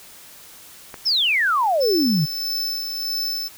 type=click; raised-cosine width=0.5 ms; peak=-19 dBFS; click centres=0.942 s
type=exponential sweep; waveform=sine; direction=down; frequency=5588 to 138.59 Hz; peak=-16 dBFS; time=1.05-2.26 s; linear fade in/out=20 ms
type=tone with tremolo; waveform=square; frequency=5274 Hz; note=E8; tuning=in tune; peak=-22 dBFS; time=1.8-3.49 s; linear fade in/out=20 ms; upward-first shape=sine; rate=1.6 Hz; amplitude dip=40%
effects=white hiss -44 dBFS RMS until 3.57 s